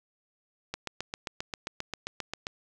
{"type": "click train", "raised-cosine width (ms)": 0.2, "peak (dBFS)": -16, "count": 14, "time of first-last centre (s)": [0.74, 2.469], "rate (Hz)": 7.52, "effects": []}